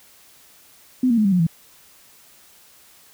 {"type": "tone with pitch steps", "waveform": "sine", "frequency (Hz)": [254.5, 233.4, 214, 196.25, 179.96, 165.02], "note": ["C4", "A#3", "A3", "G3", "F#3", "E3"], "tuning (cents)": [-48, 2, -48, 2, -48, 2], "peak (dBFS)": -14, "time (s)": [1.03, 1.468], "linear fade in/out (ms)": 5, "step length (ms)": 73, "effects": ["white hiss -51 dBFS RMS until 3.13 s"]}